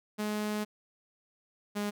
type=tone pair in turn; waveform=sawtooth; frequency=211 / 206.3 Hz; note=G#3 / G#3; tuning=+28 / -11 cents; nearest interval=unison; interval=39 cents; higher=first; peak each=-27 dBFS; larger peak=neither; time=0.18-0.65 / 1.75-1.91 s; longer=first; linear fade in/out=20 ms; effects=none